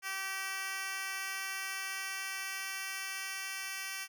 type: tone with high-pass filter sweep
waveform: 10% pulse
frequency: 385.6 Hz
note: G4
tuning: 28 cents flat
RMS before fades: -39 dBFS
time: 0.02-4.08 s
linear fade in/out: 50 ms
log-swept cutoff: 1500 to 2300 Hz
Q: 0.86
effects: none